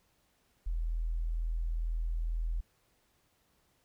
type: tone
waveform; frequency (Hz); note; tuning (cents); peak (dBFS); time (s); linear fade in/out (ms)
sine; 41.08; E1; -5; -30; 0.66-2.61; 10
effects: pink hiss -72 dBFS RMS until 3.84 s